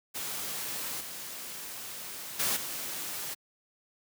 white noise with level steps, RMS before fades -36 / -41 / -29 / -37 dBFS, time 0.14-3.35 s, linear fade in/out 20 ms, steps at 1 / 2.39 / 2.56 s, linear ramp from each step 10 ms, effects high-pass 100 Hz 12 dB/octave

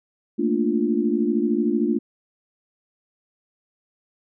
sine chord, Bb major seventh, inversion third, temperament equal, 220 / 233.1 / 293.7 / 349.2 Hz, A3 / Bb3 / D4 / F4, 0 / 0 / 0 / 0 cents, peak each -24 dBFS, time 0.38-1.99 s, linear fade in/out 20 ms, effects none

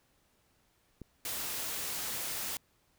click, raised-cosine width 3 ms, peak -31 dBFS, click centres 1.017 s
white noise, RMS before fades -37 dBFS, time 1.25-2.57 s, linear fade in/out 2 ms
effects pink hiss -71 dBFS RMS until 2.98 s

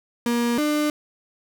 35% pulse tone pair in turn, 237.4 / 299.1 Hz, A#3 / D4, +32 / +32 cents, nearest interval major third, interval 400 cents, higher second, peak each -18 dBFS, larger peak neither, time 0.26-0.58 / 0.58-0.9 s, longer neither, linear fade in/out 2 ms, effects none

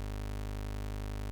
30% pulse tone, 51.1 Hz, G#1, 27 cents flat, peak -33 dBFS, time 0-1.31 s, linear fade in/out 0 ms, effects none

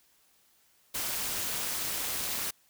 white noise with amplitude modulation, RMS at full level -30 dBFS, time 0.94-2.51 s, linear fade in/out 10 ms, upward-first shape sine, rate 232 Hz, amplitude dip 70%, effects white hiss -66 dBFS RMS until 2.69 s

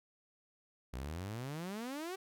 sawtooth exponential sweep, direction up, 59.3 to 391.7 Hz, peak -36 dBFS, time 0.93-2.16 s, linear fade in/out 10 ms, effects none

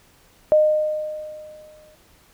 sine tone with exponential decay, 613 Hz, D#5, 26 cents flat, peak -10 dBFS, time 0.52-1.95 s, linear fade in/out 0 ms, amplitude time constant 310 ms, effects pink hiss -55 dBFS RMS until 2.33 s

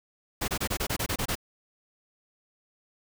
pink noise bursts, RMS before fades -29 dBFS, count 10, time 0.41-1.354 s, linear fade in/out 10 ms, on 71 ms, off 26 ms, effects none

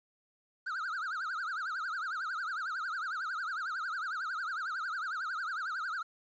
triangle tone with vibrato, 1405 Hz, F6, 10 cents sharp, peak -32 dBFS, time 0.66-6.03 s, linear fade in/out 10 ms, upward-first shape triangle, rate 11 Hz, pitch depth 250 cents each way, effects resampled to 16000 Hz + 11-bit

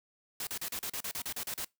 white noise bursts, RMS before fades -37 dBFS, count 12, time 0.4-1.647 s, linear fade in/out 2 ms, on 70 ms, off 37 ms, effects noise-tail reverb RT60 0.2 s tail -24 dB re dry

